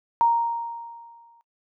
sine tone with exponential decay, 932.3 Hz, A#5, in tune, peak -14 dBFS, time 0.21-1.41 s, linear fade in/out 0 ms, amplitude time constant 260 ms, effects noise-tail reverb RT60 0.1 s tail -20 dB re dry

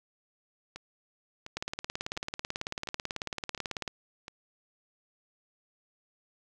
two click trains, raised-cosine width 0.2 ms, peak -16 / -24 dBFS, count 43 / 6, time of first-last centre 1.57-3.878 / 0.76-4.281 s, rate 18.2 / 1.42 Hz, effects none

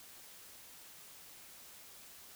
silence, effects white hiss -55 dBFS RMS until 2.35 s

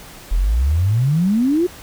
sine exponential sweep, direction up, 38.89 to 370 Hz, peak -13 dBFS, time 0.31-1.67 s, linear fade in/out 10 ms, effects pink hiss -39 dBFS RMS until 1.82 s

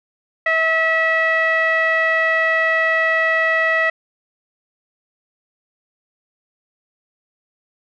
sawtooth tone with low-pass filter, 648 Hz, E5, 30 cents flat, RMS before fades -17 dBFS, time 0.46-3.9 s, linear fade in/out 5 ms, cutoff 2100 Hz, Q 9.8, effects none

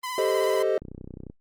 sawtooth tone with vibrato, 1008 Hz, B5, 35 cents sharp, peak -26 dBFS, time 0.03-0.63 s, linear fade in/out 10 ms, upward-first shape sine, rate 16 Hz, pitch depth 35 cents each way
triangle chord, A half-diminished seventh, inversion third, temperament equal, 392 / 440 / 523.3 / 622.3 Hz, G4 / A4 / C5 / Eb5, 0 / 0 / 0 / 0 cents, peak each -24 / -25 / -26 / -25 dBFS, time 0.18-0.78 s, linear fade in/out 2 ms
click train, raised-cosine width 3 ms, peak -26 dBFS, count 16, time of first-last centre 0.82-1.299 s, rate 31.3 Hz
effects Opus 32 kbps

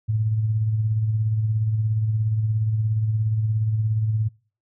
sine tone with tremolo, 109.2 Hz, A2, 13 cents flat, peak -17 dBFS, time 0.08-4.29 s, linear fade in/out 20 ms, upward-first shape sine, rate 17 Hz, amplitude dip 40%, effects noise-tail reverb RT60 0.4 s tail -26 dB re dry

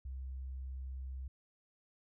sine tone, 65.41 Hz, C2, in tune, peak -40 dBFS, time 0.05-1.28 s, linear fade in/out 5 ms, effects none

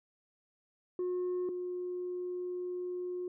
sine tone pair in turn, 361.2 / 359.5 Hz, F#4 / F#4, -42 / -50 cents, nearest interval unison, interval 8 cents, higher first, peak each -29 / -34 dBFS, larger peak first, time 0.99-1.49 / 1.49-3.28 s, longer second, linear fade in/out 2 ms, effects tanh soft clip ceiling -30 dBFS

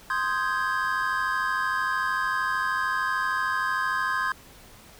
triangle chord, Ab major seventh, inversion first, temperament equal, 1046.5 / 1244.5 / 1568 / 1661.2 Hz, C6 / Eb6 / G6 / Ab6, 0 / 0 / 0 / 0 cents, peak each -26 / -30 / -28 / -28 dBFS, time 0.1-4.32 s, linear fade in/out 2 ms, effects pink hiss -50 dBFS RMS until 4.99 s

